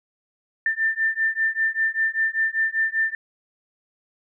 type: beating tone pair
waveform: sine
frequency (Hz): 1785 / 1790.1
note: A6 / A6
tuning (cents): +24 / +29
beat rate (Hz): 5.1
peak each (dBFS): -23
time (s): 0.66-3.15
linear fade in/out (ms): 2
effects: none